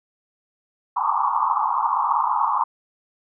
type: band-pass noise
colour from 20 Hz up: pink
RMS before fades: -21 dBFS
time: 0.96-2.64 s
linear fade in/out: 10 ms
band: 830 to 1200 Hz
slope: 96 dB/octave
effects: none